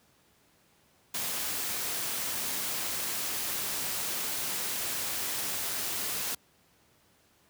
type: noise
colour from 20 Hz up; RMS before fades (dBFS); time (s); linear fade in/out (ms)
white; -33; 1.14-6.35; 5
effects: pink hiss -65 dBFS RMS until 7.49 s + high-pass 80 Hz 12 dB/octave